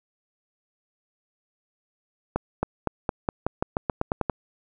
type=accelerating click train; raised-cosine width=1 ms; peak=-9 dBFS; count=13; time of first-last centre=2.36-4.297 s; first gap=270 ms; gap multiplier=0.9; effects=none